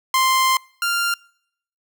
sawtooth tone pair in turn, 1046.5 / 1393.4 Hz, C6 / F6, 0 / -4 cents, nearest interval perfect fourth, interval 496 cents, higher second, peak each -11 / -15 dBFS, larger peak first, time 0.14-0.57 / 0.82-1.14 s, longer first, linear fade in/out 2 ms, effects noise-tail reverb RT60 0.7 s tail -26 dB re dry

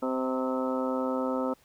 harmonic tone with a mistuned harmonic, 130 Hz, C3, 11 cents flat, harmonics 2 / 3 / 4 / 5 / 6 / 7 / 8 / 9 / 10, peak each -30 / -38 / -31 / -39 / -44 / -38 / -44 / -47 / -37 dBFS, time 0.02-1.54 s, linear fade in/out 10 ms, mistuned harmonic 5, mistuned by -28 cents, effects pink hiss -62 dBFS RMS until 1.64 s

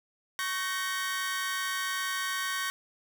sawtooth chord, G diminished, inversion second, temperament equal with one note detuned, 1108.7 / 1535.7 / 1864.7 Hz, Db6 / G6 / Bb6, 0 / -36 / 0 cents, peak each -31 dBFS, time 0.39-2.7 s, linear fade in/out 0 ms, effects none

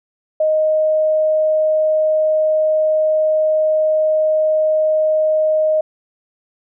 sine tone, 622.3 Hz, D#5, in tune, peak -12 dBFS, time 0.4-5.81 s, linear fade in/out 5 ms, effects none

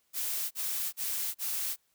blue noise bursts, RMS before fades -33 dBFS, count 4, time 0.13-1.764 s, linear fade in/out 50 ms, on 380 ms, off 38 ms, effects white hiss -73 dBFS RMS until 1.94 s

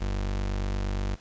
35% pulse tone, 48.53 Hz, G1, 17 cents flat, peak -25 dBFS, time 0-1.16 s, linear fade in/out 20 ms, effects pink hiss -55 dBFS RMS until 1.2 s + resampled to 16000 Hz

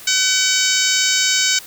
harmonic tone, 757 Hz, F#5, 39 cents sharp, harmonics 2 / 3 / 4 / 5 / 6 / 7 / 8 / 9 / 10, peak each -23 / -23 / -23 / -23 / -23 / -23 / -23 / -23 / -23 dBFS, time 0.07-1.59 s, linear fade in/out 5 ms, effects white hiss -38 dBFS RMS until 1.66 s

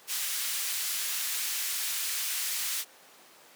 white band-pass noise, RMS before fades -32 dBFS, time 0.07-2.85 s, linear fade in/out 50 ms, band 1700 to 16000 Hz, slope 12 dB/octave, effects pink hiss -54 dBFS RMS until 3.55 s + high-pass 400 Hz 12 dB/octave

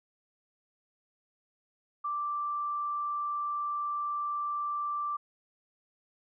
sine tone, 1174 Hz, D6, 1 cent flat, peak -30 dBFS, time 2.04-5.17 s, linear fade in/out 10 ms, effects none

